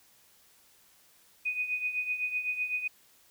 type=tone with tremolo; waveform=sine; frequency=2489 Hz; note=D#7; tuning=in tune; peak=-26 dBFS; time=1.45-2.88 s; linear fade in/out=10 ms; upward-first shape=triangle; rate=7.9 Hz; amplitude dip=75%; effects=white hiss -62 dBFS RMS until 3.3 s